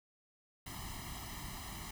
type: noise with comb filter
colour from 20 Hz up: pink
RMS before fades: -45 dBFS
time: 0.66-1.91 s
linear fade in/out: 5 ms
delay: 0.99 ms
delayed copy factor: +0.9
effects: none